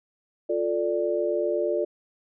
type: chord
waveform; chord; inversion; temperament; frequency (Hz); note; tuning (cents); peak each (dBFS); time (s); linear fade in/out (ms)
sine; D minor; first; just; 352.4 / 440.5 / 587.3; F4 / A4 / D5; +16 / +2 / 0; -27 / -28 / -26; 0.49-1.85; 10
effects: none